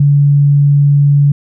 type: tone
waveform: sine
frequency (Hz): 143.1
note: D3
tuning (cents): -45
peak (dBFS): -5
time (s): 0-1.32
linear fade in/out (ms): 5
effects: none